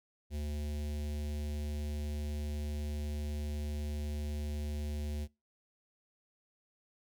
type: tone with notch filter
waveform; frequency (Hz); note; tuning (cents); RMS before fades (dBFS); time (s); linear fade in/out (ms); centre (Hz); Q
square; 74; D2; +14; -37; 0.3-5.28; 50; 1200; 0.57
effects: noise-tail reverb RT60 0.3 s tail -26 dB re dry